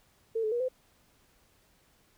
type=tone with pitch steps; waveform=sine; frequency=450.6 / 432 / 478.8 / 512 Hz; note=A4 / A4 / A#4 / C5; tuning=+41 / -32 / +46 / -38 cents; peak=-27 dBFS; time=0.35-0.686 s; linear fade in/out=10 ms; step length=84 ms; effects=pink hiss -66 dBFS RMS until 2.17 s